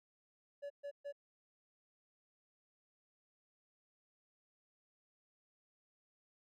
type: tone bursts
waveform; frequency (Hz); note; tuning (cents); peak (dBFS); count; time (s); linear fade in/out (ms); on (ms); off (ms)
triangle; 570; C#5; +48; -40; 3; 0.62-1.126; 20; 82; 130
effects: none